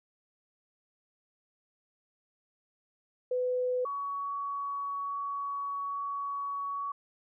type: tone pair in turn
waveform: sine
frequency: 501 / 1124.7 Hz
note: B4 / C#6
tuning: +25 / +25 cents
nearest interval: octave + major second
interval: 1400 cents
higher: second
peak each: -27 / -32 dBFS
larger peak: first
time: 3.31-3.85 / 3.85-6.92 s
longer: second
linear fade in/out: 5 ms
effects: none